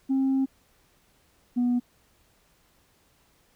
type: tone pair in turn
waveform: sine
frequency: 267.4 / 244.3 Hz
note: C4 / B3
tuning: +38 / -19 cents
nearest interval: major second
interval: 157 cents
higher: first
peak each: -19 dBFS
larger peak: neither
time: 0.09-0.46 / 1.56-1.8 s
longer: first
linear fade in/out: 20 ms
effects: tanh soft clip ceiling -19 dBFS + pink hiss -64 dBFS RMS until 3.55 s